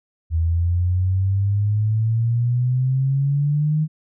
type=exponential sweep; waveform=sine; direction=up; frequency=80.5 to 156.7 Hz; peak=-16 dBFS; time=0.3-3.88 s; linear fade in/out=50 ms; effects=none